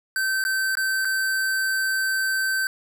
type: tone with dropouts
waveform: square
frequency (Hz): 1546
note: G6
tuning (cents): -24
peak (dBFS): -22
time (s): 0.16-2.67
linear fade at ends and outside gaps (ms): 1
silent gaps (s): 0.44-0.45 / 0.753-0.771 / 1.048-1.052
effects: none